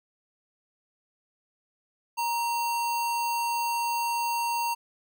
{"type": "tone with sample-and-hold", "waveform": "sine", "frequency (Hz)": 939, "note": "A#5", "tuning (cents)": 12, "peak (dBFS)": -25, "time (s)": [2.17, 4.75], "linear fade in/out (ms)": 20, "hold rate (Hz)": 3675, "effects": []}